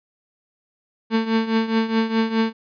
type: tone with tremolo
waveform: 35% pulse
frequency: 224.1 Hz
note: A3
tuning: 32 cents sharp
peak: -13 dBFS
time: 1.1-2.53 s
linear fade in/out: 50 ms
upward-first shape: triangle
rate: 4.8 Hz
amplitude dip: 80%
effects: resampled to 11025 Hz